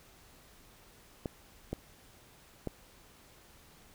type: clicks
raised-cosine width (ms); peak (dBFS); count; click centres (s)
2; -21; 3; 1.258 / 1.73 / 2.673
effects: pink hiss -59 dBFS RMS until 3.94 s